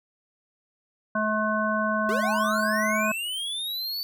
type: harmonic tone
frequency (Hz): 214.9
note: A3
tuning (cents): -41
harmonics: 1 / 3 / 5 / 7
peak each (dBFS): -28 / -28 / -28 / -28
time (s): 1.15-3.12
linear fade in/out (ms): 5
type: linear sweep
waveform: square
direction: up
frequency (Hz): 370 to 4553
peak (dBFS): -29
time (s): 2.09-4.03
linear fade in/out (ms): 0
effects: none